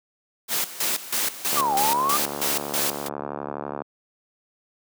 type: noise with tremolo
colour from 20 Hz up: white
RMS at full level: -24 dBFS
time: 0.48-3.09 s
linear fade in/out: 50 ms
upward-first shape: square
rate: 3.1 Hz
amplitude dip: 80%
type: click train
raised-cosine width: 1 ms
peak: -15 dBFS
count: 166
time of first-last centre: 1.53-3.818 s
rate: 72.1 Hz
type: exponential two-way sweep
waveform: sine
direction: down then up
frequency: 1233 to 771 to 1233 Hz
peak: -20 dBFS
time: 1.56-2.18 s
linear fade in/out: 20 ms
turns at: 1.75 s
effects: high-pass 200 Hz 12 dB/octave